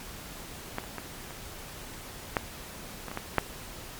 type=clicks; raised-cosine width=0.5 ms; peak=-15 / -28 / -20 / -27 / -9 / -22 / -22 / -16 / -6 dBFS; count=9; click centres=0.784 / 0.839 / 0.983 / 1.307 / 2.368 / 3.083 / 3.115 / 3.174 / 3.383 s; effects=pink hiss -43 dBFS RMS until 3.99 s + MP3 96 kbps